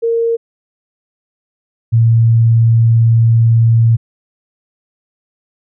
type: tone pair in turn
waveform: sine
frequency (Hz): 461.4 / 114.75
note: A#4 / A#2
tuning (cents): -18 / -27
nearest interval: 2 octaves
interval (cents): 2409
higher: first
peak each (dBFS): -11 / -6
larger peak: second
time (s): 0.02-0.37 / 1.92-3.97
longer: second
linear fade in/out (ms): 20
effects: none